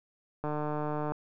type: click train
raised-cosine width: 1 ms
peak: -20 dBFS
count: 103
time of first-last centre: 0.44-1.12 s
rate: 150 Hz
effects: none